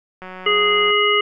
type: click train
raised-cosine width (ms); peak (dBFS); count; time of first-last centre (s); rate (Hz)
0.5; -20; 128; 0.22-0.906; 185
type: harmonic tone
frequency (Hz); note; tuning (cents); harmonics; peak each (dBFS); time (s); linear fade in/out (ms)
415.3; G#4; 0; 1 / 3 / 5 / 7; -19 / -19 / -19 / -19; 0.46-1.21; 5
effects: none